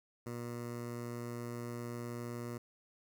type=tone with notch filter; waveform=15% pulse; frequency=119.5 Hz; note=A#2; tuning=43 cents sharp; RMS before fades=-42 dBFS; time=0.26-2.58 s; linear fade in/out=5 ms; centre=3300 Hz; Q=1; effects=none